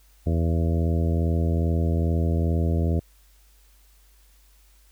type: harmonic tone with a mistuned harmonic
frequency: 82.41 Hz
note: E2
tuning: in tune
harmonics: 1 / 2 / 3 / 4 / 5 / 6 / 7 / 8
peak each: -21 / -27 / -31 / -33 / -35 / -37 / -38 / -39 dBFS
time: 0.26-3 s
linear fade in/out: 10 ms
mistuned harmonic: 8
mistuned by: +38 cents
effects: added 50 Hz sine -54 dBFS peak until 4.91 s + white hiss -61 dBFS RMS until 4.91 s